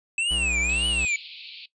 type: tone with vibrato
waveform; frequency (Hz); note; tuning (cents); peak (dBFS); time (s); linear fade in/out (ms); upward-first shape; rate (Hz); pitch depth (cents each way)
square; 2612; E7; -17; -23; 0.18-1.16; 2; triangle; 1.8; 230
type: tone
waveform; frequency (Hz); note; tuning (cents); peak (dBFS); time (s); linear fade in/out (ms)
square; 61.74; B1; 0; -30; 0.31-1.05; 0
type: band-pass noise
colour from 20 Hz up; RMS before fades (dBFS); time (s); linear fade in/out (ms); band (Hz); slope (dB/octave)
white; -42; 0.69-1.66; 5; 2300 to 4500; 96
effects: noise-tail reverb RT60 0.1 s tail -17 dB re dry + resampled to 22050 Hz